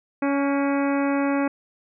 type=harmonic tone with a mistuned harmonic; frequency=280 Hz; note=C#4; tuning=18 cents sharp; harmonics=1 / 2 / 3 / 4 / 5 / 6 / 7 / 8 / 9; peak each=-21 / -27 / -31 / -33 / -35 / -37 / -38 / -39 / -40 dBFS; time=0.22-1.48 s; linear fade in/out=5 ms; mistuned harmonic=6; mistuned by=-41 cents; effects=none